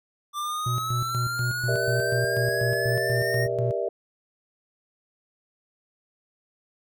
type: linear sweep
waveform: square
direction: up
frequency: 1174.7 to 1864.7 Hz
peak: -28 dBFS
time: 0.33-3.48 s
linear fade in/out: 50 ms
type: tone with tremolo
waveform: triangle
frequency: 121.4 Hz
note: B2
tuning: 29 cents flat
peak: -22 dBFS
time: 0.66-3.72 s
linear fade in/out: 5 ms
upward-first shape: square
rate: 4.1 Hz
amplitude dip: 75%
type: chord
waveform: sine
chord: E half-diminished seventh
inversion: first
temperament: just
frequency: 395.6 / 474.7 / 593.3 / 659.3 Hz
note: G4 / Bb4 / D5 / E5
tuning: +16 / +31 / +18 / 0 cents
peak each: -30 dBFS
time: 1.68-3.89 s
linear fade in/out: 5 ms
effects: none